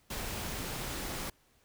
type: noise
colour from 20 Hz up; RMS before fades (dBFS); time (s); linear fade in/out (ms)
pink; -38; 0.1-1.3; 5
effects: pink hiss -68 dBFS RMS until 1.64 s